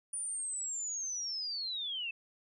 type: linear sweep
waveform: sine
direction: down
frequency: 9500 to 2604 Hz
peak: -35 dBFS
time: 0.13-2.11 s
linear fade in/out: 5 ms
effects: none